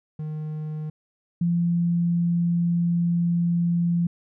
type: tone pair in turn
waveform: triangle / sine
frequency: 154 / 171.69 Hz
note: D#3 / F3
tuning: -17 / -29 cents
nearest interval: major second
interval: 188 cents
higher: second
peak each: -26 / -19 dBFS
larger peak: second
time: 0.19-0.9 / 1.41-4.07 s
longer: second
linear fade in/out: 5 ms
effects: none